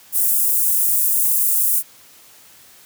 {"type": "high-pass noise", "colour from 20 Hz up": "white", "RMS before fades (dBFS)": -17, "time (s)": [0.12, 1.83], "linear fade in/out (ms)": 50, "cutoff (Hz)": 9000, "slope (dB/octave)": 24, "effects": ["white hiss -47 dBFS RMS until 2.85 s", "high-pass 60 Hz 12 dB/octave"]}